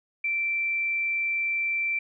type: tone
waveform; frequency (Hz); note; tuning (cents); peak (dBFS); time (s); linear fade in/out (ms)
sine; 2343; D7; -5; -24; 0.24-1.99; 5
effects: none